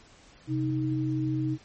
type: tone pair together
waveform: sine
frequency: 130.5 / 312.4 Hz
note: C3 / D#4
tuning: -4 / +7 cents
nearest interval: octave + minor third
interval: 1511 cents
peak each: -28 dBFS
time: 0.47-1.58 s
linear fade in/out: 50 ms
effects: pink hiss -55 dBFS RMS until 1.64 s + MP3 32 kbps